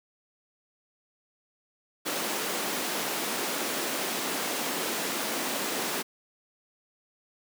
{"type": "high-pass noise", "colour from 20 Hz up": "pink", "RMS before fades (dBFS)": -31, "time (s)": [2.05, 6.03], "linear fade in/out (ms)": 20, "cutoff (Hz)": 230, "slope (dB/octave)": 24, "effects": []}